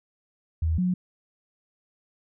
sine tone pair in turn, 80.7 / 181.17 Hz, E2 / F#3, -36 / -36 cents, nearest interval octave + major second, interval 1400 cents, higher second, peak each -21 dBFS, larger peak neither, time 0.62-0.78 / 0.78-0.94 s, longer neither, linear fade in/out 5 ms, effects none

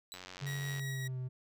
25% pulse tone with exponential decay, 3951 Hz, B7, in tune, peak -37 dBFS, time 0.12-0.22 s, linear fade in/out 0 ms, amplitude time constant 20 ms
click train, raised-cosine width 0.2 ms, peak -29 dBFS, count 61, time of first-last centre 0.14-0.795 s, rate 91.6 Hz
triangle tone with pitch glide, 140 to 127.64 Hz, C#3 to C3, +18 to -43 cents, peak -34 dBFS, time 0.41-1.29 s, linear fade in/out 20 ms, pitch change -161 cents, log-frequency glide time 0.7-1.18 s
sawtooth tone with tremolo, 1910 Hz, A#6, 42 cents sharp, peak -37 dBFS, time 0.46-1.08 s, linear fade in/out 10 ms, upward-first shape triangle, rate 5.3 Hz, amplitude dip 30%
effects none

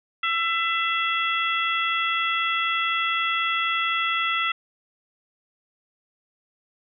harmonic tone, 669 Hz, E5, 25 cents sharp, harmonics 2 / 3 / 4 / 5, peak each -25 / -27 / -28 / -29 dBFS, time 0.23-4.52 s, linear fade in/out 5 ms, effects none

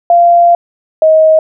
sine tone pair in turn, 691 / 631.3 Hz, F5 / D#5, -19 / +25 cents, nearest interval major second, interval 156 cents, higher first, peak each -3 dBFS, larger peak neither, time 0.1-0.55 / 1.02-1.39 s, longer first, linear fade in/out 2 ms, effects none

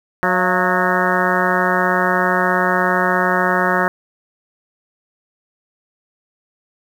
harmonic tone with a mistuned harmonic, 183.1 Hz, F#3, 18 cents flat, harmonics 1 / 2 / 3 / 4 / 5 / 6 / 7 / 8 / 9 / 10, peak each -23 / -23 / -23 / -23 / -23 / -23 / -23 / -23 / -23 / -23 dBFS, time 0.23-3.88 s, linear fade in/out 0 ms, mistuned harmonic 4, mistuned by -78 cents, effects 7-bit

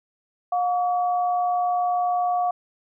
sine tone pair together, 716 / 1136.6 Hz, F5 / C#6, +43 / +43 cents, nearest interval minor sixth, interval 800 cents, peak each -20 / -30 dBFS, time 0.52-2.51 s, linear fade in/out 5 ms, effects none

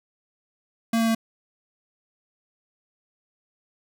square tone with pitch steps, 228.3 / 226.9 / 225.4 Hz, A#3 / A#3 / A3, -36 / -47 / +42 cents, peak -20 dBFS, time 0.93-1.149 s, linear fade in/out 5 ms, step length 73 ms, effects 10-bit

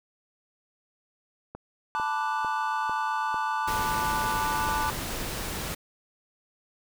click train, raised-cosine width 1 ms, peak -24 dBFS, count 8, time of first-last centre 1.55-4.689 s, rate 2.23 Hz
triangle chord, B minor seventh, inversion third, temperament equal, 880 / 987.8 / 1174.7 / 1480 Hz, A5 / B5 / D6 / F#6, 0 / 0 / 0 / 0 cents, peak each -27 / -32 / -30 / -32 dBFS, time 1.95-4.9 s, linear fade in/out 0 ms
pink noise, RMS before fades -33 dBFS, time 3.67-5.75 s, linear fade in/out 10 ms
effects none

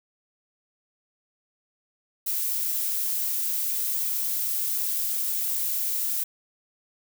violet noise, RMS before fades -27 dBFS, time 2.26-6.24 s, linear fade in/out 10 ms, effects none

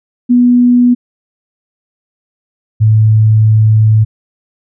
sine tone pair in turn, 244.7 / 109 Hz, B3 / A2, -16 / -16 cents, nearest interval octave + major second, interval 1400 cents, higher first, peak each -4 dBFS, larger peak neither, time 0.29-0.95 / 2.8-4.05 s, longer second, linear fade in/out 20 ms, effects none

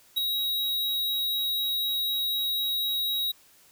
square tone with ADSR envelope, 3826 Hz, A#7, 44 cents sharp, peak -21 dBFS, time 0.16-3.32 s, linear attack 19 ms, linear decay 6 ms, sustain -5 dB, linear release 12 ms, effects white hiss -58 dBFS RMS until 3.71 s

